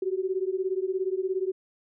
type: beating tone pair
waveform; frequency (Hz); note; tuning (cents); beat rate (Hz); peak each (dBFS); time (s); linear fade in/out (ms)
sine; 370 / 387; F#4 / G4; 0 / -22; 17; -28 / -29; 0.02-1.52; 5
effects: none